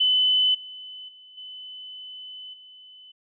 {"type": "tone with level steps", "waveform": "sine", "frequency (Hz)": 3017, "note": "F#7", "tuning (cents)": 33, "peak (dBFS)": [-17, -37, -46, -37, -45], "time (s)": [0, 3.12], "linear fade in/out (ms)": 10, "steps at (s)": [0.54, 1.08, 1.37, 2.53], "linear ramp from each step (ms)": 10, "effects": []}